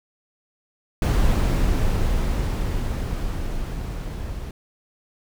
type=noise with level ramp; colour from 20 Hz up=brown; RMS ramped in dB=-17 to -31 dBFS; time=1.02-4.51 s; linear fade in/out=2 ms; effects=none